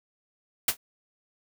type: noise with exponential decay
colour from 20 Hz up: white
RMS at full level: -17 dBFS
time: 0.68-0.77 s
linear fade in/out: 5 ms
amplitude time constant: 18 ms
effects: none